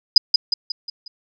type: tone with echo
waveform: sine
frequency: 4978 Hz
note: D#8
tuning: in tune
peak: -3 dBFS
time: 0.16-0.18 s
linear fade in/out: 5 ms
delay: 180 ms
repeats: 5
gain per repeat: -6 dB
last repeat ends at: 1.08 s
effects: none